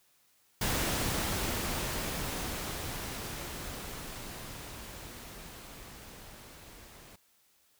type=noise with level ramp; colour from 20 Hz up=pink; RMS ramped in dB=-30 to -53 dBFS; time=0.61-7.16 s; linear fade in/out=5 ms; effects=white hiss -68 dBFS RMS until 7.79 s